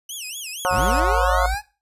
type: tone with vibrato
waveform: 15% pulse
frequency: 2900 Hz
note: F#7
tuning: 35 cents flat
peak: -23 dBFS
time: 0.09-1 s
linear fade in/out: 5 ms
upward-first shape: sine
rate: 4.3 Hz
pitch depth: 270 cents each way
type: harmonic tone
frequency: 182.1 Hz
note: F#3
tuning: 27 cents flat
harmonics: 3 / 4 / 5 / 6 / 7 / 8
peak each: -23 / -24 / -25 / -26 / -26 / -27 dBFS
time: 0.65-1.46 s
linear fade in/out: 0 ms
type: linear sweep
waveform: 25% pulse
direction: up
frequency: 39.84 to 859 Hz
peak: -21 dBFS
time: 0.69-1.62 s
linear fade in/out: 50 ms
type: tone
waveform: sine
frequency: 55 Hz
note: A1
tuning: in tune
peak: -21 dBFS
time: 0.77-1.55 s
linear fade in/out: 10 ms
effects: noise-tail reverb RT60 0.3 s tail -18 dB re dry + resampled to 32000 Hz